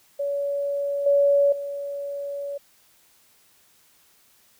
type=tone with level steps; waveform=sine; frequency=566 Hz; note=C#5; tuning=36 cents sharp; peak=-23 / -15 / -28 dBFS; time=0.19-2.58 s; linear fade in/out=10 ms; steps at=1.06 / 1.52 s; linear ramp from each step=5 ms; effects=white hiss -59 dBFS RMS until 4.59 s